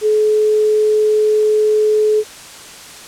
sine tone, 427.5 Hz, A4, 50 cents flat, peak -10 dBFS, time 0.01-2.24 s, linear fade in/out 50 ms, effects white hiss -35 dBFS RMS until 3.07 s + low-pass 9000 Hz 12 dB/octave

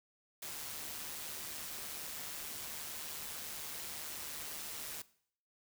white noise with amplitude modulation, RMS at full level -42 dBFS, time 0.42-5.02 s, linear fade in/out 5 ms, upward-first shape sine, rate 151 Hz, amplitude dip 45%, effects noise-tail reverb RT60 0.6 s tail -19 dB re dry

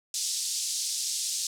pink band-pass noise, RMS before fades -31 dBFS, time 0.14-1.47 s, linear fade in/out 2 ms, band 4500 to 9000 Hz, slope 24 dB/octave, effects none

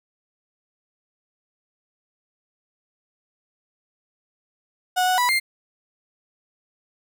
35% pulse tone with pitch steps, 733 / 738 / 983 / 2105 Hz, F#5 / F#5 / B5 / C7, -16 / -5 / -8 / +10 cents, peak -16 dBFS, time 4.96-5.4 s, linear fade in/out 20 ms, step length 110 ms, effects none

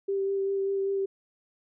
sine tone with vibrato, 392 Hz, G4, in tune, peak -25 dBFS, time 0.08-1.06 s, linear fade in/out 10 ms, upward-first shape sine, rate 5.1 Hz, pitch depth 13 cents each way, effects none

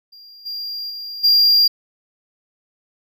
triangle tone with level steps, 4782 Hz, D8, 30 cents sharp, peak -39 / -24 / -27 / -9 dBFS, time 0.12-1.68 s, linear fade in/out 10 ms, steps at 0.45 / 0.89 / 1.23 s, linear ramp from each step 20 ms, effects none

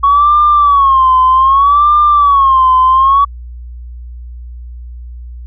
sine tone with vibrato, 1108.7 Hz, C#6, in tune, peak -4 dBFS, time 0.03-3.25 s, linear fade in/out 10 ms, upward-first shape sine, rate 0.64 Hz, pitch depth 130 cents each way, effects tanh soft clip ceiling 0 dBFS + added 60 Hz sine -25 dBFS peak until 5.46 s

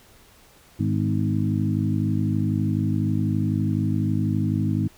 harmonic tone with a mistuned harmonic, 52 Hz, G#1, 3 cents sharp, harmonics 2 / 3 / 4 / 5 / 6, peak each -24 / -26 / -27 / -28 / -29 dBFS, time 0.79-4.88 s, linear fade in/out 10 ms, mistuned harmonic 5, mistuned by -34 cents, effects pink hiss -53 dBFS RMS until 4.97 s

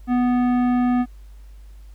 sine tone with tanh clipping, 246.9 Hz, B3, in tune, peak -18 dBFS, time 0.07-1.06 s, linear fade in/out 50 ms, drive 14 dB, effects added 50 Hz sine -39 dBFS peak until 1.94 s + pink hiss -60 dBFS RMS until 1.94 s

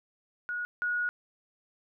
sine tone pair in turn, 1452 / 1452 Hz, F#6 / F#6, -33 / -33 cents, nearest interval unison, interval 0 cents, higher neither, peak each -31 / -27 dBFS, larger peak second, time 0.49-0.65 / 0.82-1.09 s, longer second, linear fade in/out 0 ms, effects none

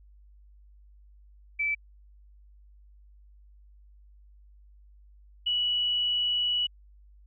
sine tone pair in turn, 2316 / 2940 Hz, D7 / F#7, -25 / -12 cents, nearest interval major third, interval 413 cents, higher second, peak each -25 / -24 dBFS, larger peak second, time 1.59-1.75 / 5.46-6.67 s, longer second, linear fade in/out 10 ms, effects added 50 Hz sine -52 dBFS peak until 7.26 s

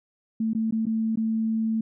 sine tone with dropouts, 222.4 Hz, A3, 19 cents sharp, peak -22 dBFS, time 0.4-1.81 s, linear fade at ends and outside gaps 5 ms, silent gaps 0.534-0.549 / 0.71-0.723 / 0.856-0.866 / 1.158-1.172 s, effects none

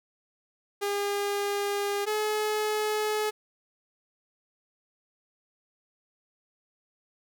sawtooth tone pair in turn, 405.1 / 426.2 Hz, G#4 / G#4, -43 / +45 cents, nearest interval minor second, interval 88 cents, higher second, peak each -23 / -22 dBFS, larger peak second, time 0.81-2.06 / 2.06-3.31 s, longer neither, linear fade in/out 20 ms, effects none

